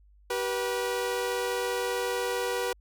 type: tone pair together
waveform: sawtooth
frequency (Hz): 385.2 / 485.3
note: G4 / B4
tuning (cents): -30 / -30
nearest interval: major third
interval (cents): 400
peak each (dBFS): -29 / -25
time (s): 0.3-2.73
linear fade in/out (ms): 5
effects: added 50 Hz sine -55 dBFS peak until 2.8 s